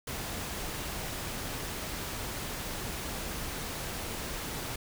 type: noise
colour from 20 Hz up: pink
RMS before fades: -37 dBFS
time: 0.07-4.76 s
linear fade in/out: 5 ms
effects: none